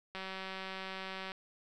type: click train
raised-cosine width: 0.3 ms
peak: -26 dBFS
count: 223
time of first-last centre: 0.15-1.318 s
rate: 190 Hz
effects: none